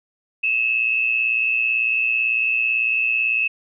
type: tone pair together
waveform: sine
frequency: 2584 / 2702 Hz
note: E7 / E7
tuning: -35 / +42 cents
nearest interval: minor second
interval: 77 cents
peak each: -18 / -24 dBFS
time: 0.43-3.48 s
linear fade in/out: 10 ms
effects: none